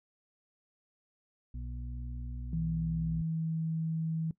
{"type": "harmonic tone", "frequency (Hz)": 61, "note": "B1", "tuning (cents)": -21, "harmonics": [1, 2, 4], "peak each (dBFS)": [-38, -44, -50], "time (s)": [1.54, 3.22], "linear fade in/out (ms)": 5}
{"type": "tone with pitch glide", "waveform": "sine", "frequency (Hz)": [162.3, 161.37], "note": ["E3", "E3"], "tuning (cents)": [-27, -37], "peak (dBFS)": -30, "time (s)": [2.53, 4.31], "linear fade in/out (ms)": 2, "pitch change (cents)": -10, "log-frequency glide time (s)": [2.69, 3.61]}
{"effects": ["noise-tail reverb RT60 0.1 s tail -19 dB re dry"]}